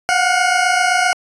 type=tone pair together; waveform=20% pulse; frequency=712.3 / 740 Hz; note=F5 / F#5; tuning=+34 / 0 cents; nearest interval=minor second; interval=66 cents; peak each=-11 dBFS; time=0.09-1.13 s; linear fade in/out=0 ms; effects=resampled to 22050 Hz